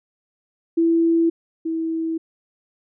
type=tone pair in turn; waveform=sine; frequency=332 / 325.2 Hz; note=E4 / E4; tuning=+12 / -23 cents; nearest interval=unison; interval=35 cents; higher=first; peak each=-14 / -21 dBFS; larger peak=first; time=0.77-1.3 / 1.65-2.18 s; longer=neither; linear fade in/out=10 ms; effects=none